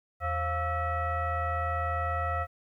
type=tone with frequency modulation; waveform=sine; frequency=698.5 Hz; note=F5; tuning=in tune; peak=-27 dBFS; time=0.2-2.47 s; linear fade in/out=50 ms; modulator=616 Hz; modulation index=1.6; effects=11-bit